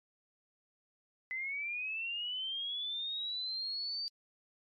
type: linear sweep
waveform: sine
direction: up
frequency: 2019 to 4648 Hz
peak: -35 dBFS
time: 1.31-4.08 s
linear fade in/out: 0 ms
effects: MP3 64 kbps